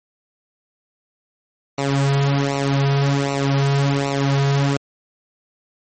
sawtooth tone with flanger, 139.2 Hz, C#3, 8 cents sharp, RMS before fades -18 dBFS, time 1.78-4.77 s, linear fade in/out 5 ms, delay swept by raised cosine 0.6 to 3.8 ms, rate 1.3 Hz, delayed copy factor -0.8, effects MP3 32 kbps

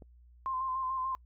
click, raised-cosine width 2 ms, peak -37 dBFS, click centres 0.022 s
sine tone with vibrato, 1044 Hz, C6, 4 cents flat, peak -31 dBFS, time 0.46-1.15 s, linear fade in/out 0 ms, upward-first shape square, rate 6.8 Hz, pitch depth 25 cents each way
effects noise-tail reverb RT60 0.1 s tail -26 dB re dry + added 60 Hz sine -55 dBFS peak until 1.25 s

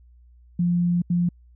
sine tone bursts at uneven times, 174.61 Hz, F3, in tune, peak -18 dBFS, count 2, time 0.59-1.02 / 1.1-1.29 s, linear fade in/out 5 ms, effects added 60 Hz sine -49 dBFS peak until 1.55 s

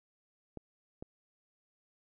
clicks, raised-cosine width 2 ms, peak -29 dBFS, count 2, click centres 0.573 / 1.025 s, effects none

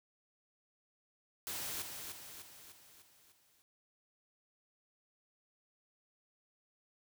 white noise with echo, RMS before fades -41 dBFS, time 1.47-1.82 s, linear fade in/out 0 ms, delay 300 ms, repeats 6, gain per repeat -5 dB, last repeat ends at 3.62 s, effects none

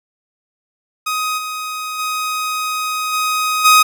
sawtooth tone with level steps, 1255 Hz, D#6, 15 cents sharp, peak -14 / -19 / -15 / -12 / -3 dBFS, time 1.06-3.83 s, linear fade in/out 10 ms, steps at 1.37 / 1.98 / 3.12 / 3.64 s, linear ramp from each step 20 ms, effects none

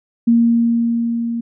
sine tone with level ramp, 233.1 Hz, A#3, in tune, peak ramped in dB -8 to -19 dBFS, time 0.27-1.41 s, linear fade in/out 10 ms, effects none

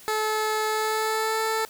15% pulse tone with pitch glide, 432.3 to 442.1 Hz, A4 to A4, -31 to +8 cents, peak -17 dBFS, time 0.08-1.65 s, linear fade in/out 0 ms, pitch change +39 cents, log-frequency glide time 0.68-1.41 s, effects white hiss -48 dBFS RMS until 1.69 s

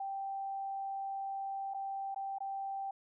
sine tone with dropouts, 783 Hz, G5, 2 cents flat, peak -36 dBFS, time 0-2.91 s, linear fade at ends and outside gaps 5 ms, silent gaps 1.738-1.744 / 2.146-2.16 / 2.385-2.404 s, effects none

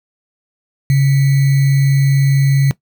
sine tone with sample-and-hold, 137.7 Hz, C#3, 11 cents flat, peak -8 dBFS, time 0.9-2.71 s, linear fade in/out 0 ms, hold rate 2100 Hz, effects noise-tail reverb RT60 0.1 s tail -18 dB re dry

